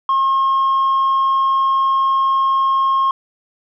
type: tone with tanh clipping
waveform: triangle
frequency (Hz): 1076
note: C6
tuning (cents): +48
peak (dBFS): -13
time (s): 0.09-3.11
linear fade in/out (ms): 2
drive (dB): 6
effects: none